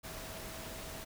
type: tone in noise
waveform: sine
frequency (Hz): 647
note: E5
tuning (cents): -32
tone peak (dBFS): -52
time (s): 0.03-1.05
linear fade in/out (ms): 20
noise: pink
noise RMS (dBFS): -45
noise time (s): 0.03-1.05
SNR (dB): -10
effects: none

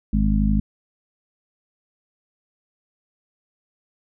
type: harmonic tone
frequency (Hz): 51.91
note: G#1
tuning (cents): 0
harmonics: 1 / 2 / 3 / 4 / 5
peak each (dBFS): -19 / -29 / -26 / -20 / -29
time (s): 0.13-0.6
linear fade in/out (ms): 5
effects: none

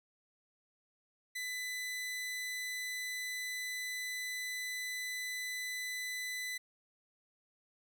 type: tone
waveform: sawtooth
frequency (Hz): 2000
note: B6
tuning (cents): +21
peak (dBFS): -34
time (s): 1.35-6.58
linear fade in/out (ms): 10
effects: none

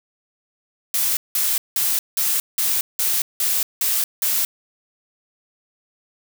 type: noise bursts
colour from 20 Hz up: blue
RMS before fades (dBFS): -20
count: 9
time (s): 0.94-4.45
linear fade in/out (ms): 2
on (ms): 230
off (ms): 180
effects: none

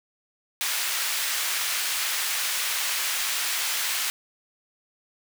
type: high-pass noise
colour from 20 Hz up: pink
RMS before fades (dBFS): -27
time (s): 0.61-4.1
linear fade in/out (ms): 0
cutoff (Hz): 1700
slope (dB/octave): 12
effects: none

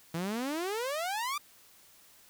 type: exponential sweep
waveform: sawtooth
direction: up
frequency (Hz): 160 to 1213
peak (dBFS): -28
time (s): 0.14-1.38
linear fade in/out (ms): 5
effects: white hiss -59 dBFS RMS until 2.29 s

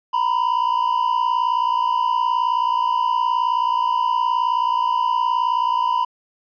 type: tone pair together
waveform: triangle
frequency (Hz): 941 / 1000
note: A#5 / B5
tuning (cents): +16 / +21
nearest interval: minor second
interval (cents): 105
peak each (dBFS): -19 / -17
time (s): 0.13-6.05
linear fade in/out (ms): 10
effects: resampled to 11025 Hz

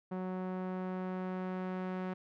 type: tone with low-pass filter sweep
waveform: sawtooth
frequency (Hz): 185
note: F#3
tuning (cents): 0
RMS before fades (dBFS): -38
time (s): 0.11-2.14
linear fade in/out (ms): 10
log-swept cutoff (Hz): 1100 to 1800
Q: 0.86
effects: none

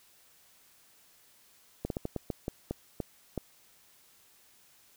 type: slowing click train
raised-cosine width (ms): 2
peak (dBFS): -19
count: 10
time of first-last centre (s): 1.85-3.377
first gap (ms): 52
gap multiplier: 1.28
effects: white hiss -62 dBFS RMS until 4.96 s

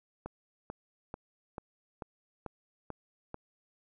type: click train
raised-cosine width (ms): 1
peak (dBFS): -25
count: 8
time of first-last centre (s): 0.26-3.344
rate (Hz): 2.27
effects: none

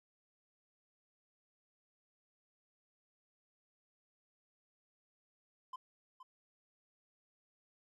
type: tone with echo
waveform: triangle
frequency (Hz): 1027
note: C6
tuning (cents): -33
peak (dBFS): -40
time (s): 5.73-5.76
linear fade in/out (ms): 5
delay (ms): 470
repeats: 1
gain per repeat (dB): -10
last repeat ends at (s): 6.23
effects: none

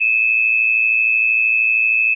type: tone pair together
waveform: sine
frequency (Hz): 2499 / 2612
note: D#7 / E7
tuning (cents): +7 / -17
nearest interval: minor second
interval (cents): 76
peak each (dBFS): -18 / -14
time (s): 0-2.15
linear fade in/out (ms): 20
effects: none

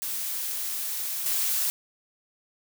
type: noise with level steps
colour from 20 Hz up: blue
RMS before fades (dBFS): -31 / -26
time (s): 0.02-1.7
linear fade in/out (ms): 0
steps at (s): 1.26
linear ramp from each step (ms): 2
effects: none

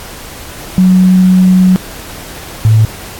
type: tone pair in turn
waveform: sine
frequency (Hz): 185 / 110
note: F#3 / A2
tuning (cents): 0 / 0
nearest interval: major sixth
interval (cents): 900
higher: first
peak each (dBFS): -3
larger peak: neither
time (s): 0.78-1.76 / 2.65-2.85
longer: first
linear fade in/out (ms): 0
effects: pink hiss -28 dBFS RMS until 3.19 s + AAC 64 kbps

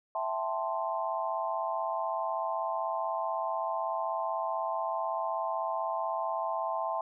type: chord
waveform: sine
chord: A minor seventh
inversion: second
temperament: equal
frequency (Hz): 659.3 / 784 / 880 / 1046.5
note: E5 / G5 / A5 / C6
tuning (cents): 0 / 0 / 0 / 0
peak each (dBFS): -34 / -38 / -35 / -35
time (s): 0.15-7.01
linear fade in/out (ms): 2
effects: none

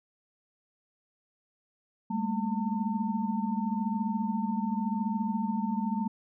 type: tone cluster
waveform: sine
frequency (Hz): 200.9 / 221.8 / 235.9 / 902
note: G3 / A3 / A#3 / A5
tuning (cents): +43 / +14 / +21 / +43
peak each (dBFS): -31 / -31 / -40 / -35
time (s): 2.1-6.08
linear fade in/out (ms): 10
effects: none

